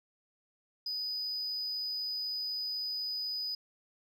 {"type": "tone", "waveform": "sine", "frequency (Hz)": 4978, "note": "D#8", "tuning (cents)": 0, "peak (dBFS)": -31, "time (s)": [0.86, 3.55], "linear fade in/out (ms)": 5, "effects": ["tanh soft clip ceiling -32 dBFS"]}